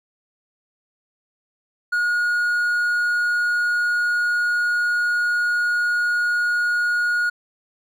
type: tone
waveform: triangle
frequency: 1442 Hz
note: F#6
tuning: 45 cents flat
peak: -16 dBFS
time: 1.92-7.3 s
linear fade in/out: 10 ms
effects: none